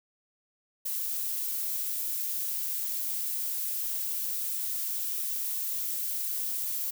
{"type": "noise", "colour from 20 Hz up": "violet", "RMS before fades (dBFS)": -32, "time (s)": [0.85, 6.91], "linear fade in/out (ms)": 10, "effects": []}